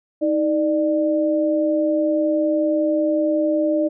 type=tone pair together; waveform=sine; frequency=315.1 / 595.8 Hz; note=D#4 / D5; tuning=+22 / +25 cents; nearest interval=major seventh; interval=1103 cents; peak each=-19 dBFS; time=0.21-3.89 s; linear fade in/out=20 ms; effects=none